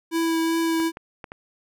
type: tone with vibrato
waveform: square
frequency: 328.6 Hz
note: E4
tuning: 5 cents flat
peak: -21 dBFS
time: 0.11-0.92 s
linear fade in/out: 50 ms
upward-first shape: triangle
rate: 2.6 Hz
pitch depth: 13 cents each way
type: clicks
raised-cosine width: 0.5 ms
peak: -21 dBFS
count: 4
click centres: 0.801 / 0.971 / 1.242 / 1.319 s
effects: none